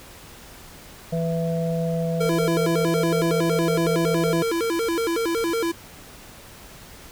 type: harmonic tone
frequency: 165.9 Hz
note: E3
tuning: 11 cents sharp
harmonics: 1 / 3 / 4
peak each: -23 / -28 / -29 dBFS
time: 1.12-4.43 s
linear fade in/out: 10 ms
type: tone with vibrato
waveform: square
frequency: 392 Hz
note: G4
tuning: in tune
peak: -22 dBFS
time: 2.2-5.72 s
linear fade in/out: 10 ms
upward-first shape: square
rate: 5.4 Hz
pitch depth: 270 cents each way
effects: pink hiss -44 dBFS RMS until 7.11 s